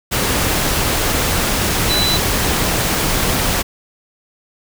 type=tone in noise; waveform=sine; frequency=3980 Hz; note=B7; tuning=13 cents sharp; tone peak=-16 dBFS; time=1.89-2.18 s; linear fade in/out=20 ms; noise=pink; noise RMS=-17 dBFS; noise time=0.11-3.63 s; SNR=-2 dB; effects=none